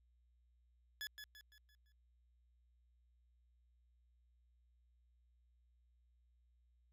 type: tone with echo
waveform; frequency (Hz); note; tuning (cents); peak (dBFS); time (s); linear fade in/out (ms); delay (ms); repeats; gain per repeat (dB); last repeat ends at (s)
20% pulse; 1705; G#6; +45; -38; 1.01-1.07; 0; 170; 5; -7; 1.92
effects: added 60 Hz sine -70 dBFS peak until 6.92 s